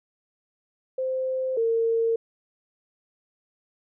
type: tone pair in turn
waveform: sine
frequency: 520 / 456.5 Hz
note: C5 / A#4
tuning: -11 / -36 cents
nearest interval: major second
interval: 225 cents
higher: first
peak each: -24 / -20 dBFS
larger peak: second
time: 0.98-1.57 / 1.57-2.16 s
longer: neither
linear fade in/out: 5 ms
effects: none